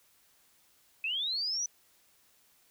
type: linear sweep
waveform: sine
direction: up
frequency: 2508 to 6010 Hz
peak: -30 dBFS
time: 1.04-1.66 s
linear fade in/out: 2 ms
effects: white hiss -66 dBFS RMS until 2.7 s